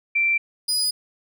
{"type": "tone pair in turn", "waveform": ["sine", "30% pulse"], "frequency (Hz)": [2349, 4952], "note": ["D7", "D#8"], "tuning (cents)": [0, -9], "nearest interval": "octave + minor second", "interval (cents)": 1291, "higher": "second", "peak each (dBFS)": -17, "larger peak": "neither", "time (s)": [[0.15, 0.38], [0.68, 0.91]], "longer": "neither", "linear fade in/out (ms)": 10, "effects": []}